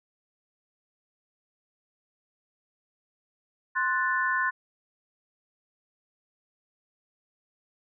sine chord, F# diminished, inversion second, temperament equal, 1046.5 / 1480 / 1760 Hz, C6 / F#6 / A6, 0 / 0 / 0 cents, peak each -28 dBFS, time 3.75-4.51 s, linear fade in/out 20 ms, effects none

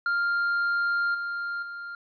triangle tone with level steps, 1398 Hz, F6, 1 cent sharp, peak -21 / -27 / -33 dBFS, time 0.06-1.95 s, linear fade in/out 2 ms, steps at 1.14 / 1.62 s, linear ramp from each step 10 ms, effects resampled to 11025 Hz

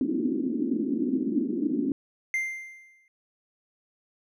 pink band-pass noise, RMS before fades -27 dBFS, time 0.01-1.92 s, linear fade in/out 2 ms, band 230 to 330 Hz, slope 48 dB/octave
triangle tone with exponential decay, 2093 Hz, C7, in tune, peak -21 dBFS, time 2.34-3.08 s, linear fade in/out 1 ms, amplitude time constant 160 ms
effects none

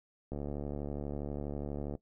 click train, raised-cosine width 2 ms, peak -25 dBFS, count 119, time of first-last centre 0.32-1.952 s, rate 72.3 Hz, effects noise-tail reverb RT60 0.1 s tail -18 dB re dry

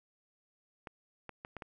clicks, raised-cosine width 0.5 ms, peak -28 dBFS, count 5, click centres 0.872 / 1.293 / 1.449 / 1.567 / 1.622 s, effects none

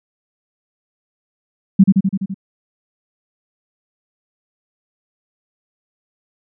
sine tone with echo, 193.2 Hz, G3, 25 cents flat, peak -3 dBFS, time 1.79-1.84 s, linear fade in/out 10 ms, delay 84 ms, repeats 6, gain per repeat -3 dB, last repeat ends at 2.344 s, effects none

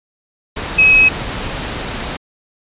sine tone in noise, 2552 Hz, D#7, 43 cents sharp, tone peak -6 dBFS, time 0.78-1.09 s, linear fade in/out 10 ms, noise pink, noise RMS -23 dBFS, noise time 0.56-2.17 s, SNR +14 dB, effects resampled to 8000 Hz

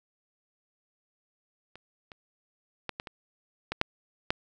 clicks, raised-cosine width 0.3 ms, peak -30 / -29 / -16 / -18 / -24 / -15 / -7 / -9 dBFS, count 8, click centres 1.756 / 2.118 / 2.893 / 2.999 / 3.072 / 3.72 / 3.814 / 4.305 s, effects none

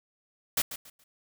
white noise with echo, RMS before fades -26 dBFS, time 0.57-0.62 s, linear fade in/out 5 ms, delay 140 ms, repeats 3, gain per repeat -12 dB, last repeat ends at 1.04 s, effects none

